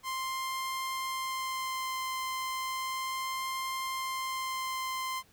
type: tone with vibrato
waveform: sawtooth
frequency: 1046.5 Hz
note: C6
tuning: in tune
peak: -29 dBFS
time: 0.03-5.23 s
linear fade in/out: 50 ms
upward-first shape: sine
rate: 0.34 Hz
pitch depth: 9 cents each way
effects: pink hiss -63 dBFS RMS until 5.32 s